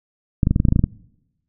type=clicks; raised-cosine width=5 ms; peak=-3 dBFS; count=11; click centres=0.432 / 0.471 / 0.51 / 0.561 / 0.601 / 0.652 / 0.686 / 0.724 / 0.761 / 0.793 / 0.84 s; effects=noise-tail reverb RT60 1.0 s tail -25 dB re dry